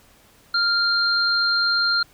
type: tone pair together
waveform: sine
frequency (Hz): 1396.9 / 4186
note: F6 / C8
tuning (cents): 0 / 0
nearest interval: octave + perfect fifth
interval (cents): 1900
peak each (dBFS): -20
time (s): 0.54-2.03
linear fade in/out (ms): 5
effects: pink hiss -54 dBFS RMS until 2.13 s